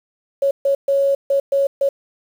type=tone bursts at uneven times; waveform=sine; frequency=554 Hz; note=C#5; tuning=1 cent flat; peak=-13 dBFS; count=6; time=0.42-0.51 / 0.65-0.75 / 0.88-1.15 / 1.3-1.4 / 1.52-1.67 / 1.81-1.89 s; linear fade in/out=5 ms; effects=7-bit